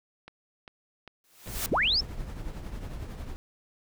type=click train; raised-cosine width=0.3 ms; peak=-28 dBFS; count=5; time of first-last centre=0.28-1.874 s; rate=2.51 Hz
type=noise with exponential growth; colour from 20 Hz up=white; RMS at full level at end=-29 dBFS; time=1.24-1.66 s; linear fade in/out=1 ms; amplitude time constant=91 ms
type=noise with tremolo; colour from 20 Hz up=brown; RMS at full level=-35 dBFS; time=1.46-3.36 s; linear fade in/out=0 ms; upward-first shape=triangle; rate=11 Hz; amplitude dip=55%
type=linear sweep; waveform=sine; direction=up; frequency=30.87 to 5500 Hz; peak=-22 dBFS; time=1.71-2.01 s; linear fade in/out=10 ms
effects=none